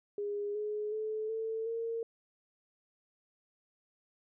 sine tone with pitch steps, 410 / 421.5 / 433.4 / 445.6 / 458.1 Hz, G#4 / G#4 / A4 / A4 / A#4, -22 / +26 / -26 / +22 / -30 cents, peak -33 dBFS, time 0.18-2.03 s, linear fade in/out 2 ms, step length 370 ms, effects none

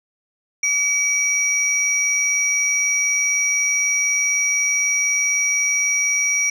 sine tone pair together, 2283 / 5753 Hz, D7 / F#8, -50 / -50 cents, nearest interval octave + major third, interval 1600 cents, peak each -18 dBFS, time 0.63-6.5 s, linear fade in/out 5 ms, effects tanh soft clip ceiling -11 dBFS

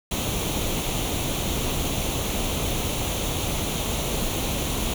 pink noise with comb filter, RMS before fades -26 dBFS, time 0.11-4.94 s, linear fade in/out 5 ms, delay 0.3 ms, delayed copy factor +0.6, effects none

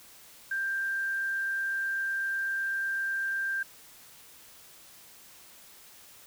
sine tone, 1582 Hz, G6, 15 cents sharp, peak -28 dBFS, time 0.51-3.63 s, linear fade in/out 5 ms, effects white hiss -53 dBFS RMS until 6.26 s

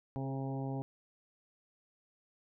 harmonic tone with a mistuned harmonic, 134.6 Hz, C3, 49 cents sharp, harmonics 1 / 2 / 3 / 4 / 5 / 6 / 7, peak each -37 / -40 / -46 / -48 / -49 / -47 / -54 dBFS, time 0.16-0.82 s, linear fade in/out 0 ms, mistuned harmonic 3, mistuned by +17 cents, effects none

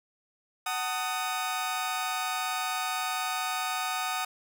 sawtooth chord, D# diminished, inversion first, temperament just, 746.7 / 896 / 1244.5 Hz, F#5 / A5 / D#6, +16 / +31 / 0 cents, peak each -29 / -34 / -29 dBFS, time 0.66-4.25 s, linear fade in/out 5 ms, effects none

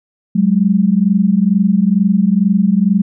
sine tone pair together, 186.9 / 209.1 Hz, F#3 / G#3, +18 / +12 cents, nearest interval major second, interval 194 cents, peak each -12 dBFS, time 0.35-3.02 s, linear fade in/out 10 ms, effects none

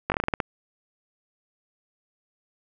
slowing click train, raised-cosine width 0.5 ms, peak -8 dBFS, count 9, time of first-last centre 0.1-0.402 s, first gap 19 ms, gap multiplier 1.19, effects none

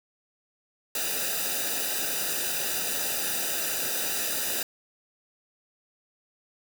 white noise with comb filter, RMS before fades -29 dBFS, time 0.95-4.63 s, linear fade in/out 2 ms, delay 0.92 ms, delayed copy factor -0.85, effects none

